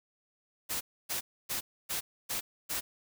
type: noise bursts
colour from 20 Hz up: white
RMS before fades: -34 dBFS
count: 6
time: 0.69-2.81 s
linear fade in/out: 20 ms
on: 120 ms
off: 280 ms
effects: none